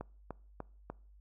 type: click train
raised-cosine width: 1 ms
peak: -26 dBFS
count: 4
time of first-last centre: 0.01-0.9 s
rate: 3.37 Hz
effects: noise-tail reverb RT60 0.5 s tail -24 dB re dry + added 50 Hz sine -56 dBFS peak until 1.2 s